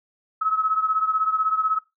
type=beating tone pair; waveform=sine; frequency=1284 / 1300 Hz; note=E6 / E6; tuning=-46 / -24 cents; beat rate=16 Hz; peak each=-21 / -25 dBFS; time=0.41-1.79 s; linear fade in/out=10 ms; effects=noise-tail reverb RT60 0.2 s tail -20 dB re dry